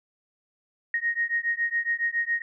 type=beating tone pair; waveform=sine; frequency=1864.7 / 1871.9 Hz; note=A#6 / A#6; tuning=0 / +7 cents; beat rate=7.2 Hz; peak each=-27 dBFS; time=0.94-2.42 s; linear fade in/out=2 ms; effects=none